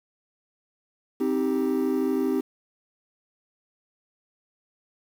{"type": "chord", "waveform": "triangle", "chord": "C minor", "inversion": "none", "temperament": "just", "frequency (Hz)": [261.6, 314, 392.4], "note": ["C4", "Eb4", "G4"], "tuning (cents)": [0, 16, 2], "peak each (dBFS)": [-23, -25, -24], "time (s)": [1.2, 2.41], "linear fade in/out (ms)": 10, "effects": ["tanh soft clip ceiling -13 dBFS", "8-bit"]}